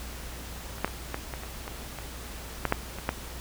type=clicks; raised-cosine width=0.5 ms; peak=-26 / -9 / -22 / -15 / -20 / -23 / -21 / -22 / -10 / -7 / -24 / -10 dBFS; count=12; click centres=0.783 / 0.846 / 0.878 / 1.144 / 1.338 / 1.435 / 1.679 / 1.987 / 2.653 / 2.724 / 2.986 / 3.091 s; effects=added 60 Hz sine -41 dBFS peak until 3.4 s + pink hiss -42 dBFS RMS until 3.4 s